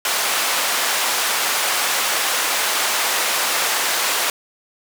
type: band-pass noise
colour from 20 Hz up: pink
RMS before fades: -20 dBFS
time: 0.05-4.3 s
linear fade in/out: 2 ms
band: 810 to 16000 Hz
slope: 12 dB/octave
effects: none